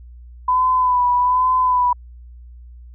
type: tone with vibrato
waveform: sine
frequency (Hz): 1000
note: B5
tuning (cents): +21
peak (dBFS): -13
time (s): 0.48-1.93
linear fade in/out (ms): 5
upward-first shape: sine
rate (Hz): 1.2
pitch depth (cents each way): 33
effects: added 60 Hz sine -37 dBFS peak until 2.94 s